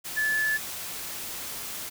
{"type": "tone in noise", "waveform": "sine", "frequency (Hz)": 1732, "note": "A6", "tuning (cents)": -28, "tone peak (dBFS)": -23, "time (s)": [0.16, 0.58], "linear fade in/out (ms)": 20, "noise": "white", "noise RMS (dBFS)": -36, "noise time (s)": [0.04, 1.9], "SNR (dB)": 10, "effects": []}